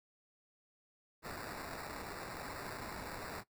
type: noise with sample-and-hold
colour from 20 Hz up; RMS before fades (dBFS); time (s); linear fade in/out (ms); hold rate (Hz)
white; -45; 1.22-3.44; 50; 3150
effects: noise-tail reverb RT60 0.1 s tail -18 dB re dry